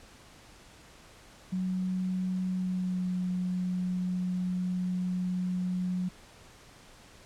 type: tone with pitch glide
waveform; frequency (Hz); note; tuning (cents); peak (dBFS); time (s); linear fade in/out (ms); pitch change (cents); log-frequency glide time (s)
sine; 185 to 181.82; F#3 to F#3; 0 to -30; -28; 1.52-6.09; 10; -30; 2.45-3.16
effects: pink hiss -54 dBFS RMS until 7.25 s + low-pass 9000 Hz 12 dB/octave